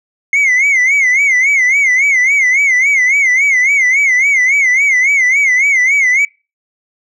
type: tone with vibrato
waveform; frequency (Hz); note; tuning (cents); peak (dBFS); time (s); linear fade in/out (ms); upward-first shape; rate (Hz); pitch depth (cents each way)
sine; 2127; C7; +28; -5; 0.33-6.25; 2; sine; 3.6; 130
effects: noise-tail reverb RT60 0.3 s tail -26 dB re dry + tanh soft clip ceiling -7 dBFS